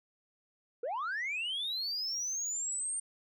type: linear sweep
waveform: sine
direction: up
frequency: 438.2 to 8870 Hz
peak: -31 dBFS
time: 0.83-3 s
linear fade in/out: 5 ms
effects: tanh soft clip ceiling -31 dBFS